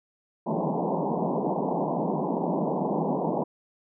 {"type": "band-pass noise", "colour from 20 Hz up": "pink", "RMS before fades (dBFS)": -27, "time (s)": [0.46, 3.44], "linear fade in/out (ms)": 10, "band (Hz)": [150, 1000], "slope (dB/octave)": 96, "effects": []}